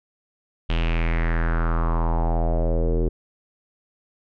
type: tone with low-pass filter sweep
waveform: square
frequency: 41.47 Hz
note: E1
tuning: 11 cents sharp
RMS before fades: -21 dBFS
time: 0.69-3.09 s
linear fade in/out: 10 ms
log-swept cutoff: 3100 to 400 Hz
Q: 4.3
effects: none